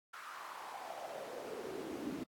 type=noise with high-pass filter sweep; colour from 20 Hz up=brown; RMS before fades=-45 dBFS; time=0.13-2.24 s; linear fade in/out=10 ms; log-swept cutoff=1400 to 250 Hz; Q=4.2; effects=AAC 64 kbps